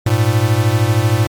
square beating tone pair, 103.83 / 116.83 Hz, G#2 / A#2, 0 / +4 cents, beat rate 13 Hz, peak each -15 dBFS, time 0.06-1.27 s, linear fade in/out 5 ms, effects MP3 96 kbps

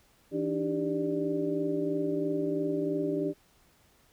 sine tone cluster, 163.9 / 294 / 317 / 394.3 / 591 Hz, E3 / D4 / D#4 / G4 / D5, -10 / +2 / +32 / +10 / +11 cents, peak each -38 / -31 / -38 / -31 / -37 dBFS, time 0.31-3.34 s, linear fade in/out 50 ms, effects pink hiss -64 dBFS RMS until 4.12 s

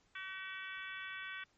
harmonic tone, 380 Hz, F#4, 46 cents sharp, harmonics 3 / 4 / 5 / 6 / 7 / 8 / 9, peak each -52 / -46 / -49 / -50 / -53 / -58 / -53 dBFS, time 0.15-1.44 s, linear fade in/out 5 ms, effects pink hiss -73 dBFS RMS until 1.57 s + MP3 32 kbps

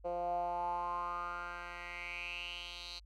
10% pulse tone with band-pass filter sweep, 174.61 Hz, F3, in tune, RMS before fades -40 dBFS, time 0.04-3 s, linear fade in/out 20 ms, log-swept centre 570 to 4100 Hz, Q 6, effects added 50 Hz sine -55 dBFS peak until 3.05 s

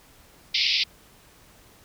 white band-pass noise, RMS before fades -23 dBFS, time 0.54-0.84 s, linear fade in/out 10 ms, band 2100 to 5200 Hz, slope 96 dB/octave, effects pink hiss -54 dBFS RMS until 1.84 s

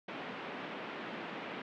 pink band-pass noise, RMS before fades -43 dBFS, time 0.08-1.62 s, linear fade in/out 5 ms, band 190 to 3000 Hz, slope 24 dB/octave, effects none

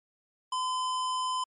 square tone, 1020 Hz, C6, 44 cents flat, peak -29 dBFS, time 0.52-1.44 s, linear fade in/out 5 ms, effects MP3 48 kbps

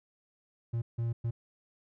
triangle tone bursts at uneven times, 116.54 Hz, A#2, in tune, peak -27 dBFS, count 3, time 0.73-0.82 / 0.98-1.13 / 1.24-1.31 s, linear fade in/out 10 ms, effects none

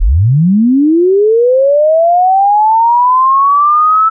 sine linear sweep, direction up, 31.25 to 1318.5 Hz, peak -5 dBFS, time 0-4.1 s, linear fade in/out 20 ms, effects none

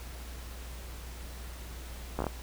slowing click train, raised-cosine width 1 ms, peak -17 dBFS, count 5, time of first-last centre 2.19-2.267 s, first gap 14 ms, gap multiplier 1.22, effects added 60 Hz sine -41 dBFS peak until 2.42 s + pink hiss -48 dBFS RMS until 2.42 s

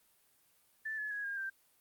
sine tone with pitch steps, 1760 / 1710.9 / 1663.1 / 1616.7 / 1571.6 Hz, A6 / A6 / G#6 / G#6 / G6, 0 / -49 / +2 / -47 / +4 cents, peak -36 dBFS, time 0.85-1.5 s, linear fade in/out 10 ms, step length 130 ms, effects white hiss -70 dBFS RMS until 1.8 s + Opus 32 kbps

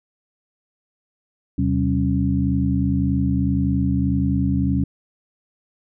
sine tone cluster, 78.4 / 129.1 / 190.9 / 274.1 Hz, D#2 / C3 / G3 / C#4, +14 / -23 / -46 / -19 cents, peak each -23 / -23 / -22 / -22 dBFS, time 1.58-4.84 s, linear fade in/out 5 ms, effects none

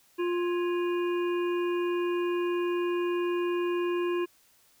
harmonic tone with a mistuned harmonic, 351.2 Hz, F4, 10 cents sharp, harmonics 1 / 3 / 5 / 7 / 8, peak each -26 / -37 / -43 / -43 / -46 dBFS, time 0.18-4.26 s, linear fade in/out 20 ms, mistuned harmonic 5, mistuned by -94 cents, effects white hiss -63 dBFS RMS until 4.8 s

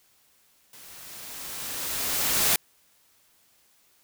white noise with level ramp, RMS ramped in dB -48 to -21 dBFS, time 0.73-2.56 s, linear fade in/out 2 ms, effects white hiss -63 dBFS RMS until 4.03 s

